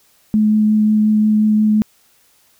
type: tone with vibrato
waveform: sine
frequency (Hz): 213.9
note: A3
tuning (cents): -49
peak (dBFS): -10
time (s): 0.34-1.82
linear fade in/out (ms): 0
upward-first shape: triangle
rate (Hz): 5.6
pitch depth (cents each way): 10
effects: white hiss -55 dBFS RMS until 2.59 s